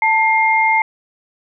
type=tone pair together; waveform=sine; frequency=887 / 2119 Hz; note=A5 / C7; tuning=+14 / +21 cents; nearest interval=octave + minor third; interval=1507 cents; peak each=-14 dBFS; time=0.02-0.82 s; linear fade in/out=2 ms; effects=none